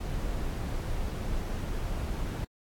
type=noise; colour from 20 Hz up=brown; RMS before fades=-32 dBFS; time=0-2.45 s; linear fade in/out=10 ms; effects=AAC 64 kbps